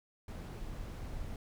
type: noise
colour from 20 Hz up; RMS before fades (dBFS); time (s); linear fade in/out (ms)
brown; -42; 0.28-1.36; 2
effects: none